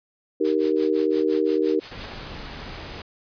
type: chord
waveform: sine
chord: Eb major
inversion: none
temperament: just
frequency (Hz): 311.1 / 388.9 / 466.7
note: Eb4 / G4 / Bb4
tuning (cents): 0 / -14 / +2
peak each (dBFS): -23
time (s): 0.4-1.8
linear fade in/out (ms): 10
type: noise with tremolo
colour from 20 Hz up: white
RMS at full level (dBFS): -36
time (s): 0.44-2.06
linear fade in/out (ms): 10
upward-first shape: sine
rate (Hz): 5.8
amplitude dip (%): 100
type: noise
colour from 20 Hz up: pink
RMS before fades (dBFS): -36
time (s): 1.91-3.02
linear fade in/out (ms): 5
effects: resampled to 11025 Hz

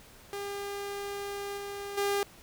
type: tone with level steps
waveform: sawtooth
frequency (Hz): 402.2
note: G4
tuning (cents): +44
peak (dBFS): -31 / -33 / -23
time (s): 0.33-2.23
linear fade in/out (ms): 0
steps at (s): 1.57 / 1.97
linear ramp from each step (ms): 10
effects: pink hiss -54 dBFS RMS until 2.42 s

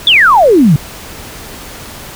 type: exponential sweep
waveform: sine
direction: down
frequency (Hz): 3614 to 135.1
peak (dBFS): -3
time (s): 0.07-0.76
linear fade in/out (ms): 2
effects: pink hiss -29 dBFS RMS until 2.15 s

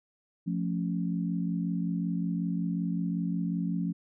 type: chord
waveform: sine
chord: F augmented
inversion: none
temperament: equal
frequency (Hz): 174.61 / 220 / 277.2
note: F3 / A3 / C#4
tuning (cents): 0 / 0 / 0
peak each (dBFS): -29 / -35 / -35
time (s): 0.46-3.93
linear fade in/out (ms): 20
effects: none

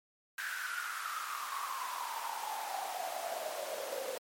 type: noise with high-pass filter sweep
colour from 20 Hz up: pink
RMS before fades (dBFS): -39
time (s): 0.38-4.18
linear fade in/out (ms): 2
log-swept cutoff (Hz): 1600 to 510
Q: 9.5
effects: MP3 64 kbps

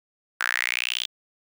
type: tone with high-pass filter sweep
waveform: sawtooth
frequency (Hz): 60.6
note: B1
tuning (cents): -32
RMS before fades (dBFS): -27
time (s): 0.4-1.06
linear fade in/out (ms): 5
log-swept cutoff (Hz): 1500 to 3400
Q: 5.7
effects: none

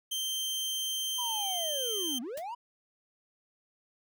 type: tone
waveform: sawtooth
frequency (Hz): 3136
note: G7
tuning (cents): 0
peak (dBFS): -28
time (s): 0.11-2.19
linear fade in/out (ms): 10
type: linear two-way sweep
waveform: triangle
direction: down then up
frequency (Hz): 997 to 224.1 to 997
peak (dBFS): -34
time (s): 1.18-2.55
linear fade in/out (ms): 10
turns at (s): 2.21
type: noise with exponential decay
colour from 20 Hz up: white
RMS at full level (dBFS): -38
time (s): 2.37-2.45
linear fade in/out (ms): 5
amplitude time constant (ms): 16
effects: none

